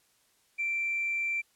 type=tone with tanh clipping; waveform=triangle; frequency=2349 Hz; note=D7; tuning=in tune; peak=-28 dBFS; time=0.58-1.42 s; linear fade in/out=20 ms; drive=4 dB; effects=white hiss -68 dBFS RMS until 1.55 s + low-pass 12000 Hz 12 dB/octave